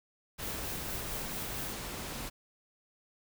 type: noise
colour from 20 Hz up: pink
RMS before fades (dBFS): -40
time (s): 0.38-2.3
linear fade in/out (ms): 20
type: noise with tremolo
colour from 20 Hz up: violet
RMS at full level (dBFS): -40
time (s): 0.42-1.73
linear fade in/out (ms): 5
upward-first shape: sine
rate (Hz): 4.4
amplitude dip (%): 45
effects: none